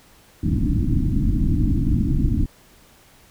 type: low-pass noise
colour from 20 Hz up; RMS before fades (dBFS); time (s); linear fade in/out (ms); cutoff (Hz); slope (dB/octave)
pink; -19; 0.43-2.46; 5; 320; 96
effects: pink hiss -52 dBFS RMS until 3.3 s